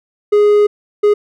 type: tone bursts at uneven times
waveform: triangle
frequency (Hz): 415.3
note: G#4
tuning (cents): 0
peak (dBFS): -5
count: 2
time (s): 0.32-0.67 / 1.03-1.14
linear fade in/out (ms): 10
effects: none